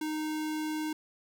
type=tone; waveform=square; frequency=309.1 Hz; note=D#4; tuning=11 cents flat; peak=-32 dBFS; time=0.01-0.93 s; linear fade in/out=5 ms; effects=none